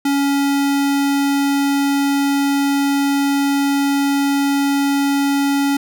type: tone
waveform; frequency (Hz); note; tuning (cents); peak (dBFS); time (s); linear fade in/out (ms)
square; 280; C#4; +18; -15; 0.05-5.77; 5
effects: none